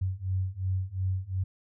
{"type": "beating tone pair", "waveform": "sine", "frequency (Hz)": [92.5, 95.3], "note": ["F#2", "G2"], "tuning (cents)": [0, -48], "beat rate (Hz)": 2.8, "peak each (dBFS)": [-31, -30], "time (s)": [0.01, 1.44], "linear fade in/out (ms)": 10, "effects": []}